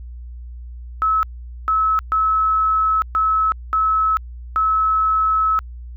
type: tone bursts at uneven times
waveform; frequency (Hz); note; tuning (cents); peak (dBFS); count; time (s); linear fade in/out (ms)
sine; 1296; E6; -30; -14; 6; 1.02-1.23 / 1.68-1.99 / 2.12-3.02 / 3.15-3.52 / 3.73-4.17 / 4.56-5.59; 0
effects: added 60 Hz sine -31 dBFS peak until 5.96 s